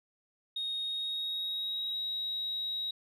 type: tone with pitch glide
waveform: sine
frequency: 3729 to 3825 Hz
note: A#7 to A#7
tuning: 0 to +44 cents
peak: -31 dBFS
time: 0.56-2.91 s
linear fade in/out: 5 ms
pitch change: +44 cents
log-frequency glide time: 0.82-1.97 s
effects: tanh soft clip ceiling -29 dBFS